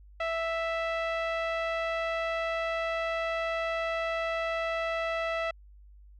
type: tone with low-pass filter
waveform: sawtooth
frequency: 659.3 Hz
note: E5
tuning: in tune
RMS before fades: -31 dBFS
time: 0.2-5.51 s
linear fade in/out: 5 ms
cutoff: 2500 Hz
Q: 1.6
effects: added 50 Hz sine -50 dBFS peak until 6.19 s